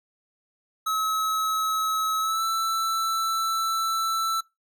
square tone with pitch glide, 1288 to 1327.3 Hz, E6 to E6, -41 to +12 cents, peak -24 dBFS, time 0.86-4.41 s, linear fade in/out 10 ms, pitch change +53 cents, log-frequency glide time 2.2-2.44 s, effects noise-tail reverb RT60 0.2 s tail -21 dB re dry

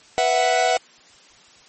45% pulse chord, B suspended fourth, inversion none, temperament equal, 493.9 / 659.3 / 740 Hz, B4 / E5 / F#5, 0 / 0 / 0 cents, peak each -24 / -21 / -19 dBFS, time 0.18-0.77 s, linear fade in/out 0 ms, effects white hiss -50 dBFS RMS until 1.68 s + MP3 32 kbps

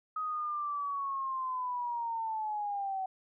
sine linear sweep, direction down, 1263 to 753 Hz, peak -32 dBFS, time 0.16-3.06 s, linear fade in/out 5 ms, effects none

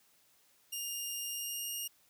10% pulse tone with pitch glide, 2821 to 2841 Hz, F7 to F7, +17 to +29 cents, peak -29 dBFS, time 0.72-1.88 s, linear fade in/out 10 ms, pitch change +12 cents, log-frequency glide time 1.28-1.75 s, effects white hiss -68 dBFS RMS until 2.09 s + high-pass 60 Hz 12 dB/octave

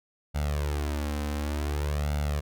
sawtooth tone with flanger, 73.42 Hz, D2, in tune, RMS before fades -29 dBFS, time 0.34-2.41 s, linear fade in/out 20 ms, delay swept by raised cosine 1.4 to 3.9 ms, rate 0.55 Hz, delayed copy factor +0.8, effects none

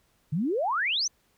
sine exponential sweep, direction up, 138.59 to 6380 Hz, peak -24 dBFS, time 0.32-1.08 s, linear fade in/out 10 ms, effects pink hiss -68 dBFS RMS until 1.37 s

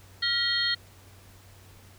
sine tone cluster, 1399 / 1913 / 3183 / 3741 / 4298 Hz, F6 / A#6 / G7 / A#7 / C8, +3 / +44 / +26 / +5 / +46 cents, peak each -35 / -29 / -30 / -36 / -27 dBFS, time 0.22-0.75 s, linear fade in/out 10 ms, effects added 95 Hz sine -52 dBFS peak until 1.98 s + pink hiss -55 dBFS RMS until 1.98 s

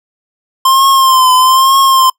square tone with vibrato, 1050 Hz, C6, 6 cents sharp, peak -6 dBFS, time 0.65-2.1 s, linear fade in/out 5 ms, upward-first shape triangle, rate 1.1 Hz, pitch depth 62 cents each way, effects noise-tail reverb RT60 0.1 s tail -25 dB re dry

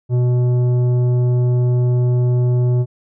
sine tone with tanh clipping, 123.5 Hz, B2, in tune, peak -14 dBFS, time 0.09-2.86 s, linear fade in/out 50 ms, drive 10 dB, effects none

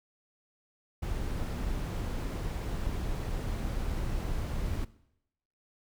brown noise, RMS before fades -33 dBFS, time 1.02-4.85 s, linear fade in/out 10 ms, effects noise-tail reverb RT60 0.8 s tail -19 dB re dry

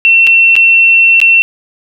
sine tone with dropouts, 2705 Hz, E7, 44 cents sharp, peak -3 dBFS, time 0.05-1.42 s, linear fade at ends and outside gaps 0 ms, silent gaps 0.268-0.272 / 0.555-0.564 / 1.202-1.215 s, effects none

